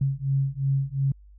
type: beating tone pair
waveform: sine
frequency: 135.4 / 138.2 Hz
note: C#3 / C#3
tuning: -40 / -5 cents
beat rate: 2.8 Hz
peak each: -25 dBFS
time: 0.01-1.12 s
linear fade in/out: 5 ms
effects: added 50 Hz sine -47 dBFS peak until 1.38 s